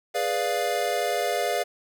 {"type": "chord", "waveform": "square", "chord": "G# diminished seventh", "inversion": "none", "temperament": "equal", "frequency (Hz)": [415.3, 493.9, 587.3, 698.5], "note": ["G#4", "B4", "D5", "F5"], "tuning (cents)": [0, 0, 0, 0], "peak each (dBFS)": [-32, -31, -30, -28], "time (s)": [0.14, 1.64], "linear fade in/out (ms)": 20, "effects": []}